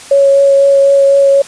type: tone with vibrato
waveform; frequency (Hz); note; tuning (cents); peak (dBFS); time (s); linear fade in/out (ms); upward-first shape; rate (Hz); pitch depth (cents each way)
sine; 554.4; C#5; 0; -4; 0.11-1.42; 5; triangle; 4; 12
effects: white hiss -32 dBFS RMS until 1.47 s + resampled to 22050 Hz